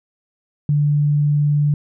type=tone; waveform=sine; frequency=146.83 Hz; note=D3; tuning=in tune; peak=-13 dBFS; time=0.69-1.74 s; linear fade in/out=2 ms; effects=none